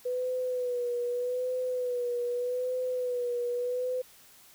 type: tone with vibrato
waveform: sine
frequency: 494.9 Hz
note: B4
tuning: 4 cents sharp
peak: -28 dBFS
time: 0.05-4.02 s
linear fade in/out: 10 ms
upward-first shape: sine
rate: 0.82 Hz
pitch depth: 42 cents each way
effects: white hiss -56 dBFS RMS until 4.54 s